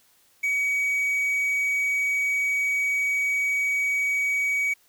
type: tone with quantisation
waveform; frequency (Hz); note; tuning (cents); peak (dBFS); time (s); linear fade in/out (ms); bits
triangle; 2263; C#7; +35; -20; 0.43-4.74; 10; 8
effects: white hiss -61 dBFS RMS until 4.88 s